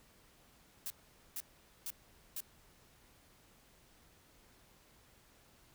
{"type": "noise bursts", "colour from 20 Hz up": "blue", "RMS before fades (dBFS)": -41, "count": 4, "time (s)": [0.86, 2.404], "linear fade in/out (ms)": 0, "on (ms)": 41, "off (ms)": 460, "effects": ["pink hiss -65 dBFS RMS until 5.74 s"]}